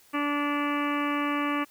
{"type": "harmonic tone with a mistuned harmonic", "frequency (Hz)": 290.2, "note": "D4", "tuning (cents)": -21, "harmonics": [1, 2, 3, 4, 5, 6, 7, 8, 9, 10], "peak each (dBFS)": [-28, -37, -38, -30, -42, -38, -40, -37, -41, -43], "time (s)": [0.13, 1.65], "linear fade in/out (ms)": 20, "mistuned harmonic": 9, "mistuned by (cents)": 25, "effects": ["white hiss -58 dBFS RMS until 1.7 s"]}